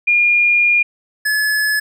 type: tone pair in turn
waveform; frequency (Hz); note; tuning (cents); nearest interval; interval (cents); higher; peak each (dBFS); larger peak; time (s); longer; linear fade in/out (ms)
sine / square; 2420 / 1711.2; D#7 / A6; -49 / -49; tritone; 600; first; -10 / -15; first; 0.07-0.83 / 1.25-1.8; first; 10
effects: none